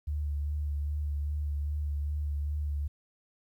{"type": "tone with vibrato", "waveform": "sine", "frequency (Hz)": 73.42, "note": "D2", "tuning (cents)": 0, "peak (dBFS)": -29, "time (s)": [0.07, 2.88], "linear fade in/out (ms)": 10, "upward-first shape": "sine", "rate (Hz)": 2.5, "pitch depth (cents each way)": 26, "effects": ["11-bit"]}